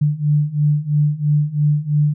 sine beating tone pair, 146.83 / 149.83 Hz, D3 / D3, 0 / +35 cents, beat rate 3 Hz, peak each -18 / -16 dBFS, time 0.01-2.14 s, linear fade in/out 10 ms, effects none

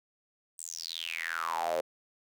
square tone with high-pass filter sweep, 41.37 Hz, E1, 7 cents sharp, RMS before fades -35 dBFS, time 0.58-1.81 s, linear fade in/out 10 ms, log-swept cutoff 8600 to 510 Hz, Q 9, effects none

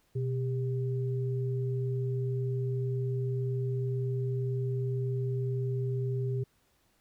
sine tone pair together, 125.5 / 398.4 Hz, B2 / G4, +28 / +28 cents, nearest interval octave + minor sixth, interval 2000 cents, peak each -29 / -36 dBFS, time 0.15-6.44 s, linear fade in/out 10 ms, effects pink hiss -70 dBFS RMS until 7 s

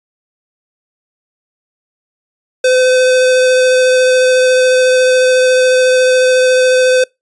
square tone with vibrato, 510 Hz, C5, 44 cents flat, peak -8 dBFS, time 2.64-7.04 s, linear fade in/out 5 ms, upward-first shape sine, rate 14 Hz, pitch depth 9 cents each way, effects noise-tail reverb RT60 0.2 s tail -26 dB re dry + resampled to 22050 Hz

